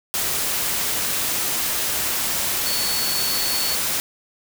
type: tone in noise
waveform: sine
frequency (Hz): 4435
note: C#8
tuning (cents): 0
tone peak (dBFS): -25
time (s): 2.66-3.75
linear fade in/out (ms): 0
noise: white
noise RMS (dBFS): -23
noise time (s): 0.14-4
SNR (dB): -5
effects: none